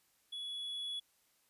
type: tone with level ramp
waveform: triangle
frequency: 3389 Hz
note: G#7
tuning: 34 cents sharp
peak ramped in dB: -39 to -36 dBFS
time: 0.32-1 s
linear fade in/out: 10 ms
effects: white hiss -73 dBFS RMS until 1.49 s + resampled to 32000 Hz